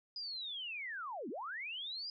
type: linear two-way sweep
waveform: sine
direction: down then up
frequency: 4978 to 209.3 to 4978 Hz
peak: -40 dBFS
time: 0.16-2.1 s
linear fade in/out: 2 ms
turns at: 1.29 s
effects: none